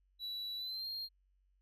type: tone with pitch glide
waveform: triangle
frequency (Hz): 3935 to 4217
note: B7 to C8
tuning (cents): -7 to +13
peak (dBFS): -38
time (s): 0.19-1.09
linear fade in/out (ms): 50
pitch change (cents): +120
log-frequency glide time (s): 0.57-0.87
effects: added 47 Hz sine -70 dBFS peak until 1.61 s